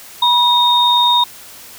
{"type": "tone pair together", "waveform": "sine", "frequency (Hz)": [971, 3701], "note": ["B5", "A#7"], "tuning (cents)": [-30, -13], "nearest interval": "octave + major seventh", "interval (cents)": 2317, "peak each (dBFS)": -12, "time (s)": [0.22, 1.24], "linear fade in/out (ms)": 5, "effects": ["white hiss -37 dBFS RMS until 1.78 s"]}